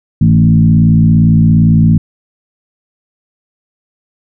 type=tone with frequency modulation; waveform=sine; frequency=160.7 Hz; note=E3; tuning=44 cents flat; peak=-4 dBFS; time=0.21-1.98 s; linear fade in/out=5 ms; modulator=57.5 Hz; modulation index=1.2; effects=none